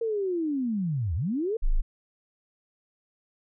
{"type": "linear two-way sweep", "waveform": "sine", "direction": "down then up", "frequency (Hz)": [466.2, 72.3, 466.2], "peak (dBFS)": -25, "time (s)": [0.01, 1.57], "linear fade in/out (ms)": 5, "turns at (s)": 1.15}
{"type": "tone", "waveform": "sine", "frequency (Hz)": 26.35, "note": "G#0", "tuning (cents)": 26, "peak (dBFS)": -19, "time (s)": [1.62, 1.82], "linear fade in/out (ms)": 20}
{"effects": []}